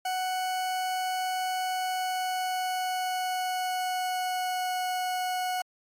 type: tone with pitch glide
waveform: 40% pulse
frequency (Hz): 742 to 734.3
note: F#5 to F#5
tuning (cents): +5 to -13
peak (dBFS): -27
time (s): 0.05-5.62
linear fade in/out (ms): 5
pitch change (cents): -18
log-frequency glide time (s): 1.59-4.81
effects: AAC 64 kbps